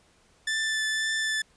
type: tone with vibrato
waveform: sawtooth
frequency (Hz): 1760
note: A6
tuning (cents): 0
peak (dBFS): -22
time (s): 0.47-1.42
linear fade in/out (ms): 5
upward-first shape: triangle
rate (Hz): 1.9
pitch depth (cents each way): 12
effects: pink hiss -62 dBFS RMS until 1.56 s + resampled to 22050 Hz